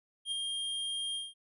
square tone with ADSR envelope, 3214 Hz, G7, 43 cents sharp, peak -31 dBFS, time 0.25-1.34 s, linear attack 69 ms, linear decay 4 ms, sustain -3 dB, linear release 190 ms, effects resampled to 32000 Hz

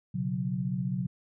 sine chord, B suspended second, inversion none, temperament equal with one note detuned, 123.47 / 138.59 / 183.4 Hz, B2 / C#3 / F#3, 0 / 0 / -15 cents, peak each -34 / -33 / -31 dBFS, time 0.14-1.07 s, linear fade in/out 10 ms, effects none

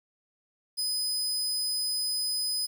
sawtooth tone, 5010 Hz, D#8, 11 cents sharp, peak -25 dBFS, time 0.77-2.67 s, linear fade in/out 20 ms, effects 10-bit

